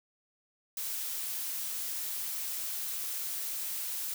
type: noise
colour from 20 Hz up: blue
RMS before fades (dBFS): -36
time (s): 0.77-4.14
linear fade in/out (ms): 2
effects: none